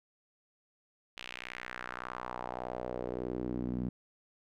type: tone with band-pass filter sweep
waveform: sawtooth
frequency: 61.74 Hz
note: B1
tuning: in tune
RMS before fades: -39 dBFS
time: 1.17-3.89 s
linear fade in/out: 0 ms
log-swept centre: 3000 to 210 Hz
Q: 2.4
effects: none